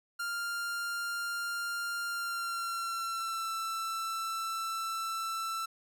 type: tone with pitch glide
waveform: 45% pulse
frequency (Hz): 1396.9 to 1332.3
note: F6 to E6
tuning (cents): 0 to +18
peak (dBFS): -33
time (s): 0.19-5.66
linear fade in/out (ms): 10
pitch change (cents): -82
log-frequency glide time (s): 2.07-3.5
effects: none